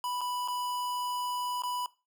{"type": "tone with dropouts", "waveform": "square", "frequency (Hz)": 987.8, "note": "B5", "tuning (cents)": 0, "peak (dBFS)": -32, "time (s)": [0.04, 1.86], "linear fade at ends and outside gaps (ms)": 1, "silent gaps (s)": [[0.209, 0.214], [0.477, 0.483], [1.621, 1.635]], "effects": ["noise-tail reverb RT60 0.3 s tail -19 dB re dry"]}